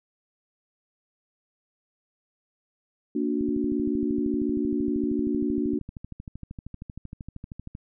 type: chord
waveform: sine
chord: Bb augmented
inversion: none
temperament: just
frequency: 233.1 / 291.4 / 364.2 Hz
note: Bb3 / D4 / F#4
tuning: 0 / -13 / -27 cents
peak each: -28 / -26 / -30 dBFS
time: 3.15-5.79 s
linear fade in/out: 5 ms
type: click train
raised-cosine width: 5 ms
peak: -25 dBFS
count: 57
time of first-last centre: 3.41-7.751 s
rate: 12.9 Hz
effects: none